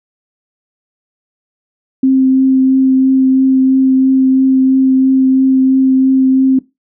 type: tone with vibrato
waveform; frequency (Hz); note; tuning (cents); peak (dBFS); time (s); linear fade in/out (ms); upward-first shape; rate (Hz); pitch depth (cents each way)
sine; 263.4; C4; +12; -6; 2.03-6.59; 5; triangle; 3; 12
effects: noise-tail reverb RT60 0.2 s tail -19 dB re dry